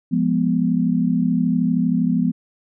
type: chord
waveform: sine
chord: F diminished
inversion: none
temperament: equal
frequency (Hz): 174.61 / 207.7 / 246.9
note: F3 / Ab3 / Cb4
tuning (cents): 0 / 0 / 0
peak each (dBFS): -20 / -22 / -19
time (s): 0.11-2.32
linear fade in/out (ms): 20
effects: none